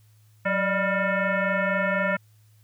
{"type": "tone with frequency modulation", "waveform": "sine", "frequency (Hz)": 606, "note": "D#5", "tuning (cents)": -46, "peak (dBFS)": -21, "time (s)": [0.45, 2.17], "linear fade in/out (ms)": 10, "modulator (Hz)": 396, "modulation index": 3.8, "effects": ["added 107 Hz sine -54 dBFS peak until 2.63 s", "white hiss -66 dBFS RMS until 2.63 s"]}